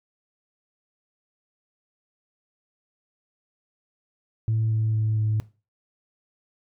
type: tone with pitch steps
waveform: sine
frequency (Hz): 110.9 / 109.94 / 108.99 / 108.05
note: A2 / A2 / A2 / A2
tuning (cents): +14 / -1 / -16 / -31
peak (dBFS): -19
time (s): 4.48-5.4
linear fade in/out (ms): 0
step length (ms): 230
effects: noise-tail reverb RT60 0.3 s tail -19 dB re dry + tanh soft clip ceiling -17 dBFS